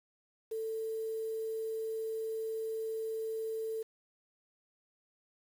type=tone with quantisation; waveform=sine; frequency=443.9 Hz; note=A4; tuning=15 cents sharp; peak=-34 dBFS; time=0.51-3.83 s; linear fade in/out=10 ms; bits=9; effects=none

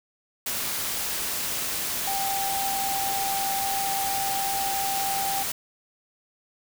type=tone in noise; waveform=sine; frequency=785 Hz; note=G5; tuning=2 cents sharp; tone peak=-27 dBFS; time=2.07-5.43 s; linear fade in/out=5 ms; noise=white; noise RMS=-29 dBFS; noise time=0.46-5.52 s; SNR=-1 dB; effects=none

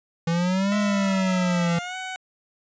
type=exponential two-way sweep; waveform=square; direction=up then down; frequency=164.81 to 207.7 to 168.2 Hz; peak=-21 dBFS; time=0.27-1.79 s; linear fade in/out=5 ms; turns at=0.77 s
type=tone with pitch glide; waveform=15% pulse; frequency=659.3 to 748.6 Hz; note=E5 to F#5; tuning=0 to +20 cents; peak=-24 dBFS; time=0.72-2.16 s; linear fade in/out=0 ms; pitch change=+220 cents; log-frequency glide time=1.65-1.96 s
effects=resampled to 16000 Hz

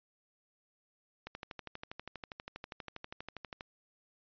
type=click train; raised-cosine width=0.3 ms; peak=-26 dBFS; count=30; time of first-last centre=1.27-3.609 s; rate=12.4 Hz; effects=resampled to 11025 Hz

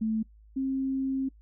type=tone pair in turn; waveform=sine; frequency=220 / 267 Hz; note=A3 / C4; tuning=0 / +35 cents; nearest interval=minor third; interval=335 cents; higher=second; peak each=-25 / -26 dBFS; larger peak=first; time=0.01-0.23 / 0.56-1.29 s; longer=second; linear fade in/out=10 ms; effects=noise-tail reverb RT60 0.1 s tail -23 dB re dry + added 53 Hz sine -52 dBFS peak until 1.41 s

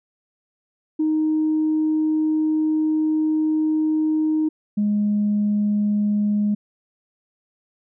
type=tone pair in turn; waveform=sine; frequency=311.1 / 207.6 Hz; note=D#4 / G#3; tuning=0 / 0 cents; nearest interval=perfect fifth; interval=700 cents; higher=first; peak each=-16 dBFS; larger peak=neither; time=0.99-4.49 / 4.77-6.55 s; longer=first; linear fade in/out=10 ms; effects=tanh soft clip ceiling -13 dBFS

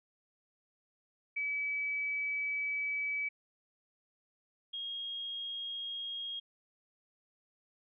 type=tone pair in turn; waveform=sine; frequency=2290 / 3262 Hz; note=D7 / G#7; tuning=-44 / -32 cents; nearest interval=tritone; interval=612 cents; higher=second; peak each=-32 / -37 dBFS; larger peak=first; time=1.36-3.29 / 4.73-6.4 s; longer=first; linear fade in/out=10 ms; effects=none

